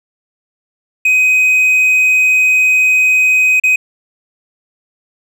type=tone with dropouts; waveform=triangle; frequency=2514 Hz; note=D#7; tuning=17 cents sharp; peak=-6 dBFS; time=1.05-3.76 s; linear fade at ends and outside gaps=5 ms; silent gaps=3.599-3.636 s; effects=none